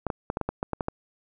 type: clicks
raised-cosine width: 1 ms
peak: -13 dBFS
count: 10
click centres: 0.067 / 0.102 / 0.301 / 0.371 / 0.413 / 0.49 / 0.629 / 0.733 / 0.808 / 0.884 s
effects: none